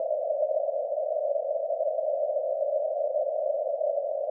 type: band-pass noise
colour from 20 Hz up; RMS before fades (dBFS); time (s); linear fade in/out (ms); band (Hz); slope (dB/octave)
pink; -28; 0-4.3; 2; 550 to 650; 96
effects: none